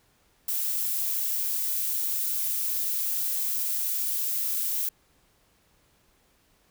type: noise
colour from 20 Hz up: violet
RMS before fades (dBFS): -28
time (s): 0.48-4.89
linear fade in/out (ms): 5
effects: pink hiss -65 dBFS RMS until 6.7 s